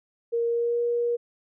sine tone with pitch glide, 467.3 to 475.5 Hz, A#4 to A#4, +4 to +34 cents, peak -22 dBFS, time 0.32-1.17 s, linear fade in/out 20 ms, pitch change +30 cents, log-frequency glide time 0.46-0.81 s, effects none

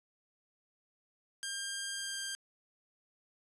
10% pulse tone with pitch glide, 1600 to 1590.8 Hz, G6 to G6, +35 to +25 cents, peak -28 dBFS, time 1.43-2.35 s, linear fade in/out 0 ms, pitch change -10 cents, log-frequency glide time 1.94-2.2 s, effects resampled to 24000 Hz + 10-bit

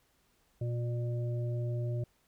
harmonic tone, 119.8 Hz, A#2, 48 cents sharp, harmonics 1 / 3 / 5, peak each -31 / -43 / -44 dBFS, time 0.61-2.04 s, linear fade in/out 5 ms, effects pink hiss -71 dBFS RMS until 2.27 s

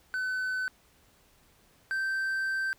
triangle tone pair in turn, 1513 / 1558.2 Hz, F#6 / G6, +38 / -11 cents, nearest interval minor second, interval 51 cents, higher second, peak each -27 / -26 dBFS, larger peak second, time 0.14-0.68 / 1.91-2.73 s, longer second, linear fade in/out 0 ms, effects pink hiss -63 dBFS RMS until 2.78 s

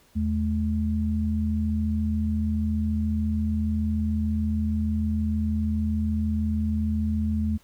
sine tone pair together, 80.46 / 214.8 Hz, E2 / A3, -41 / -41 cents, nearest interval octave + perfect fourth, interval 1700 cents, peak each -25 dBFS, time 0.15-7.58 s, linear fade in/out 20 ms, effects pink hiss -59 dBFS RMS until 7.63 s

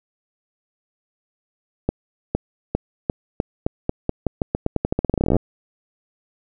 accelerating click train, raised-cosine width 2 ms, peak -5 dBFS, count 30, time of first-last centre 1.89-5.366 s, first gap 460 ms, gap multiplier 0.87, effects none

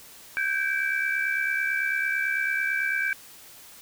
sine tone cluster, 1544 / 1613 / 2315 Hz, G6 / G6 / D7, -27 / +49 / -25 cents, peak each -28 dBFS, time 0.37-3.13 s, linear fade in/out 0 ms, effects white hiss -48 dBFS RMS until 3.81 s

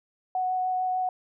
sine tone with vibrato, 740 Hz, F#5, in tune, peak -24 dBFS, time 0.35-1.09 s, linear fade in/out 2 ms, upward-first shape triangle, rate 6.7 Hz, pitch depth 10 cents each way, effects none

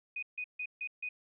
sine tone bursts, 2489 Hz, D#7, in tune, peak -35 dBFS, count 5, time 0.16-1.09 s, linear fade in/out 5 ms, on 66 ms, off 150 ms, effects none

